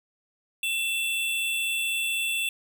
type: tone pair together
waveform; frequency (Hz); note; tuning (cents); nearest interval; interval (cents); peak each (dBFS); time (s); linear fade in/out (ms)
square; 2684 / 3448; E7 / A7; +31 / -36; major third; 433; -27 / -32; 0.63-2.49; 2
effects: 10-bit